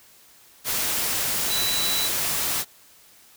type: tone in noise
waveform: sine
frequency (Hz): 3951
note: B7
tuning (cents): 0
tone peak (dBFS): -25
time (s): 1.48-2.1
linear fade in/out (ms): 50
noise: white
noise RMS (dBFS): -25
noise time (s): 0.64-2.65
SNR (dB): -3
effects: white hiss -53 dBFS RMS until 3.36 s